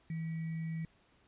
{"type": "tone with sample-and-hold", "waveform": "sine", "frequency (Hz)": 162.3, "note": "E3", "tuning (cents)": -27, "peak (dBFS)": -35, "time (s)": [0.1, 0.85], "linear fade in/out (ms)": 2, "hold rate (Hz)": 2100, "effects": ["pink hiss -68 dBFS RMS until 1.27 s", "resampled to 8000 Hz"]}